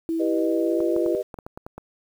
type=tone with pitch glide; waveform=sine; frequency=328 to 342.7 Hz; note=E4 to F4; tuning=-9 to -33 cents; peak=-22 dBFS; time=0.09-1.15 s; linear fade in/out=0 ms; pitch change=+76 cents; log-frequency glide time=0.47-0.96 s
type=chord; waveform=sine; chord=G augmented; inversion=none; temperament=just; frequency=392 / 490 / 612.5 Hz; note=G4 / B4 / D#5; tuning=0 / -14 / -27 cents; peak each=-27 dBFS; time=0.19-1.23 s; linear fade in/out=20 ms
type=clicks; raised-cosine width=1 ms; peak=-22 dBFS; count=9; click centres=0.804 / 0.964 / 1.062 / 1.342 / 1.388 / 1.465 / 1.575 / 1.665 / 1.78 s
effects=8-bit